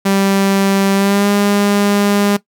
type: tone with pitch glide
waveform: sawtooth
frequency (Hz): 196 to 203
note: G3 to G#3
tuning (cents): 0 to -39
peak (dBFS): -7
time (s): 0.05-2.37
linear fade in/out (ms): 10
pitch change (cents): +61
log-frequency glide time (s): 0.94-1.28
effects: noise-tail reverb RT60 0.1 s tail -17 dB re dry